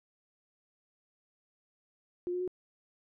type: tone with pitch steps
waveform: sine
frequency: 354.6 / 360 / 365.4 Hz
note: F4 / F#4 / F#4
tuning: +26 / -47 / -22 cents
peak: -31 dBFS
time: 2.27-2.477 s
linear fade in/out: 0 ms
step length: 69 ms
effects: none